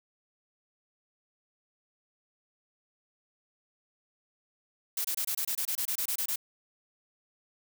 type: noise bursts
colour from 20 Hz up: blue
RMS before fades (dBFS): -31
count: 14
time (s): 4.97-6.359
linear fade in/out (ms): 5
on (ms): 76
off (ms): 25
effects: none